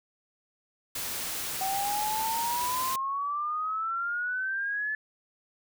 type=noise; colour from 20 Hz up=white; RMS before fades=-34 dBFS; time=0.95-2.96 s; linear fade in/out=5 ms
type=exponential sweep; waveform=sine; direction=up; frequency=760 to 1739 Hz; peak=-28 dBFS; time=1.61-4.95 s; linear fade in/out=2 ms
effects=none